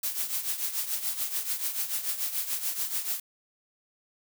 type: noise with tremolo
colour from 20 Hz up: blue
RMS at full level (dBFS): -28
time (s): 0.03-3.2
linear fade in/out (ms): 5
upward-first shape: triangle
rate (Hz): 6.9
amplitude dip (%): 75
effects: none